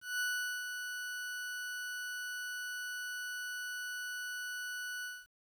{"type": "tone with ADSR envelope", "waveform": "40% pulse", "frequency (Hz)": 1480, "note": "F#6", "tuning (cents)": 0, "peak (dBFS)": -31, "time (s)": [0.01, 5.27], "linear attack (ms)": 190, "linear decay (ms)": 430, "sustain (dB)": -7, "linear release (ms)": 230, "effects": ["11-bit"]}